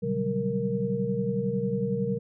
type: tone cluster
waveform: sine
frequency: 125.5 / 145.9 / 186.8 / 197.8 / 466.1 Hz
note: B2 / D3 / F#3 / G3 / A#4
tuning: +28 / -11 / +17 / +16 / 0 cents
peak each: -34 / -35 / -31 / -31 / -29 dBFS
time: 0.02-2.19 s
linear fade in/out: 20 ms
effects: none